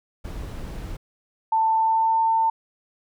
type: noise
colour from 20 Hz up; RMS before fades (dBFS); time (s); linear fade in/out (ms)
brown; -33; 0.24-0.97; 10
type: tone with pitch glide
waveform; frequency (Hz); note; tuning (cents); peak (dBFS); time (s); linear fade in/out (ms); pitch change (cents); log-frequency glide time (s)
sine; 889 to 898.3; A5 to A5; +18 to +36; -17; 1.52-2.5; 5; +18; 1.73-2.18
effects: none